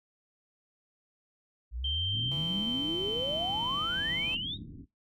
sine exponential sweep, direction up, 55 to 3841 Hz, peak -33 dBFS, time 1.71-4.58 s, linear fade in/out 50 ms
sine tone with pitch glide, 3136 to 3082 Hz, G7 to G7, 0 to -30 cents, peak -30 dBFS, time 1.84-4.37 s, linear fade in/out 5 ms, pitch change -30 cents, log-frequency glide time 2.22-3.11 s
white low-pass noise, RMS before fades -44 dBFS, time 2.11-4.86 s, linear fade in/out 50 ms, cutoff 300 Hz, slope 48 dB/octave
10% pulse tone, 165.2 Hz, E3, 4 cents sharp, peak -36 dBFS, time 2.31-4.35 s, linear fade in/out 5 ms
effects noise-tail reverb RT60 0.2 s tail -20 dB re dry

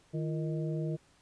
harmonic tone with a mistuned harmonic, 155.56 Hz, D#3, in tune, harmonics 1 / 2 / 3 / 4, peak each -32 / -38 / -42 / -44 dBFS, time 0.13-0.97 s, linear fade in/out 20 ms, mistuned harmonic 2, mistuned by +150 cents, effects pink hiss -65 dBFS RMS until 1.21 s + resampled to 22050 Hz

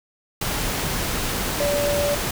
sine tone in noise, 578 Hz, D5, 28 cents flat, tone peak -20 dBFS, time 1.6-2.15 s, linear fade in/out 5 ms, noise pink, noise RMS -25 dBFS, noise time 0.41-2.31 s, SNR +2 dB, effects none

